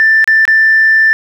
sine tone with dropouts, 1773 Hz, A6, 13 cents sharp, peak -4 dBFS, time 0-1.13 s, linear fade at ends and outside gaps 0 ms, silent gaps 0.243-0.276 / 0.453-0.478 s, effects tanh soft clip ceiling -1 dBFS + 7-bit

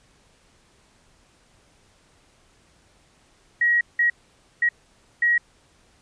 sine tone bursts at uneven times, 1902 Hz, A#6, 34 cents sharp, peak -16 dBFS, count 4, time 3.61-3.81 / 3.99-4.1 / 4.62-4.69 / 5.22-5.38 s, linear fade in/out 5 ms, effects pink hiss -59 dBFS RMS until 6.01 s + resampled to 22050 Hz

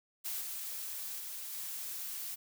blue noise with level steps, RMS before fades -38 / -41 / -43 / -41 dBFS, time 0.24-2.36 s, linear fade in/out 20 ms, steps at 0.4 / 1.18 / 1.52 s, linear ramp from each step 20 ms, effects none

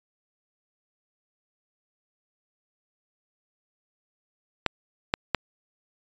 clicks, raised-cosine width 0.3 ms, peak -5 dBFS, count 3, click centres 4.663 / 5.139 / 5.347 s, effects resampled to 16000 Hz

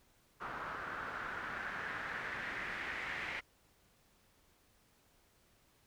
white noise with low-pass filter sweep, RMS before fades -42 dBFS, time 0.4-3.41 s, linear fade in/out 20 ms, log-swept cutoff 1300 to 2100 Hz, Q 3.6, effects pink hiss -70 dBFS RMS until 5.86 s

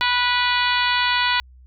harmonic tone, 490.6 Hz, B4, 12 cents flat, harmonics 2 / 3 / 4 / 5 / 6 / 7 / 8 / 9, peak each -22 / -24 / -25 / -26 / -27 / -27 / -28 / -29 dBFS, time 0.01-1.4 s, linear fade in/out 0 ms, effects added 63 Hz sine -44 dBFS peak until 1.66 s

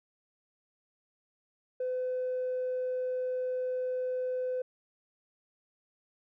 triangle tone with tanh clipping, 507 Hz, B4, 45 cents sharp, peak -30 dBFS, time 1.8-4.62 s, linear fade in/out 5 ms, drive 5 dB, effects none

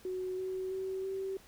sine tone with pitch steps, 370 / 374.9 / 380 / 385 Hz, F#4 / F#4 / F#4 / G4, 0 / +23 / +46 / -31 cents, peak -34 dBFS, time 0.05-1.37 s, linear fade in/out 2 ms, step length 330 ms, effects pink hiss -59 dBFS RMS until 1.47 s

